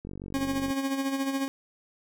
click train, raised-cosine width 3 ms, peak -26 dBFS, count 32, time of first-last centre 0.05-0.704 s, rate 47.4 Hz
40% pulse tone with tremolo, 271.7 Hz, C#4, 35 cents flat, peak -24 dBFS, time 0.34-1.48 s, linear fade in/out 0 ms, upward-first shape sine, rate 14 Hz, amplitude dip 55%
effects none

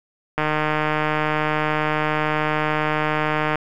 click train, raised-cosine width 0.5 ms, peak -6 dBFS, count 487, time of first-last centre 0.38-3.556 s, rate 153 Hz, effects 8-bit

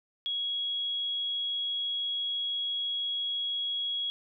sine tone, 3322 Hz, G#7, in tune, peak -29 dBFS, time 0.26-4.1 s, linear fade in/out 0 ms, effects none

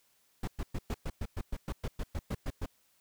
brown noise bursts, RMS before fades -34 dBFS, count 15, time 0.43-2.66 s, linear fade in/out 5 ms, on 46 ms, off 110 ms, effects white hiss -70 dBFS RMS until 3 s

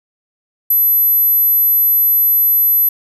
sine tone, 12000 Hz, F#9, 23 cents sharp, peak -9 dBFS, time 0.7-2.89 s, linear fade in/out 5 ms, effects none

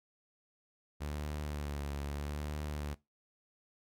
sawtooth tone with vibrato, 73 Hz, D2, 10 cents flat, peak -33 dBFS, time 1-2.95 s, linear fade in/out 20 ms, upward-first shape sine, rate 0.79 Hz, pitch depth 43 cents each way, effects noise-tail reverb RT60 0.2 s tail -19 dB re dry

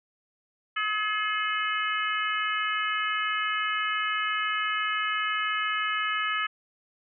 harmonic tone, 425.9 Hz, G#4, 44 cents sharp, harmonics 3 / 4 / 5 / 6 / 7, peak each -29 / -31 / -33 / -36 / -34 dBFS, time 0.76-6.47 s, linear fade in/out 10 ms, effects none

